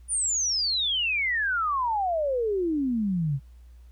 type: exponential sweep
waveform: sine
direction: down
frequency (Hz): 9660 to 130.81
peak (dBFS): -23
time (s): 0.08-3.4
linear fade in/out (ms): 50
effects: added 60 Hz sine -46 dBFS peak until 3.91 s + pink hiss -68 dBFS RMS until 3.91 s